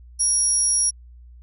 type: tone cluster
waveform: sine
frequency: 5640 / 9790 / 10270 Hz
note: F8 / D#9 / E9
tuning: +16 / -29 / -46 cents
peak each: -21 dBFS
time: 0.19-0.91 s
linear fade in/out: 20 ms
effects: tanh soft clip ceiling -8 dBFS + added 60 Hz sine -42 dBFS peak until 1.42 s